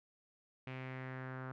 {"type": "tone with low-pass filter sweep", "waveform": "sawtooth", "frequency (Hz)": 130, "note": "C3", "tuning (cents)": -11, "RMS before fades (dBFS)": -45, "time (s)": [0.67, 1.52], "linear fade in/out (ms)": 2, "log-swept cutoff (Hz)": [2500, 1400], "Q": 3.3, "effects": []}